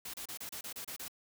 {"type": "noise bursts", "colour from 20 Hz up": "white", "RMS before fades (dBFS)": -43, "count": 9, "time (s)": [0.05, 1.082], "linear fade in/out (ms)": 5, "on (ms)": 88, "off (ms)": 30, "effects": []}